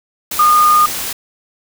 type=tone in noise; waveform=sine; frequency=1221 Hz; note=D#6; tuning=33 cents flat; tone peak=-7 dBFS; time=0.39-0.86 s; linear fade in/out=5 ms; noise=white; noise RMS=-22 dBFS; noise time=0.31-1.13 s; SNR=+12 dB; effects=none